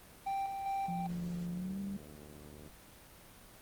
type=tone with tremolo; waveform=triangle; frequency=784 Hz; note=G5; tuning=in tune; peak=-31 dBFS; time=0.26-1.07 s; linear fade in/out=10 ms; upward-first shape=square; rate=2.5 Hz; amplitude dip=40%
type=tone with pitch glide; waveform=sine; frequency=174.61 to 197.13 Hz; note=F3 to G3; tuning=0 to +10 cents; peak=-36 dBFS; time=0.88-1.97 s; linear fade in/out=5 ms; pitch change=+210 cents; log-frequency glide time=1.51-1.8 s
type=click train; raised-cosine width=2 ms; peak=-39 dBFS; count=119; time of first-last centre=1.09-2.676 s; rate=74.4 Hz
effects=pink hiss -56 dBFS RMS until 3.61 s + Opus 32 kbps